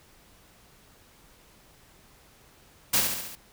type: noise with echo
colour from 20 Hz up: white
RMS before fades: -22 dBFS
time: 2.93-3.01 s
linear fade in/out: 10 ms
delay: 69 ms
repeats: 5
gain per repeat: -4 dB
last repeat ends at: 3.355 s
effects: pink hiss -57 dBFS RMS until 3.52 s